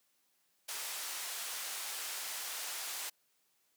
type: band-pass noise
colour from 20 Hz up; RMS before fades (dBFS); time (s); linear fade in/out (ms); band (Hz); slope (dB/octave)
white; -41; 0.68-3.1; 10; 650 to 12000; 12
effects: white hiss -75 dBFS RMS until 3.76 s + high-pass 150 Hz 12 dB/octave